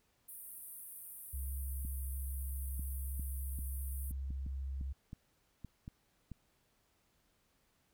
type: band-pass noise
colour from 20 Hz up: white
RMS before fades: -50 dBFS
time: 0.28-4.12 s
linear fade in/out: 10 ms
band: 9000 to 16000 Hz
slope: 96 dB/octave
type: tone with vibrato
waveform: sine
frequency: 67.2 Hz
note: C2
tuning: 47 cents sharp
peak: -37 dBFS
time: 1.33-4.93 s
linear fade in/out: 10 ms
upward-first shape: square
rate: 15 Hz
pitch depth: 10 cents each way
type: clicks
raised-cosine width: 5 ms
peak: -33 dBFS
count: 12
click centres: 1.85 / 2.795 / 3.196 / 3.589 / 4.11 / 4.306 / 4.464 / 4.812 / 5.131 / 5.647 / 5.879 / 6.317 s
effects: pink hiss -75 dBFS RMS until 7.93 s